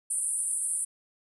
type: band-pass noise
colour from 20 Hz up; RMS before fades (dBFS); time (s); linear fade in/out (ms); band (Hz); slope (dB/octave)
white; -30; 0.1-0.85; 10; 8700 to 10000; 96
effects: none